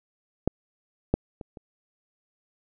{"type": "clicks", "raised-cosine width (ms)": 2, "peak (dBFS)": [-8, -7, -24, -28], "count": 4, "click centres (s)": [0.476, 1.14, 1.412, 1.572], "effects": []}